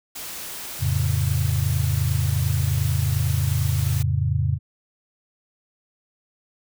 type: noise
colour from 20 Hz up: white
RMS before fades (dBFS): -34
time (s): 0.15-4.03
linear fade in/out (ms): 10
type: chord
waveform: sine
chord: F augmented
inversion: none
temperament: equal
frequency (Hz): 87.31 / 110 / 138.59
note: F2 / A2 / C#3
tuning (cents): 0 / 0 / 0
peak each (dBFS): -23 / -24 / -23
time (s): 0.79-4.59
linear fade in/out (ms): 50
effects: none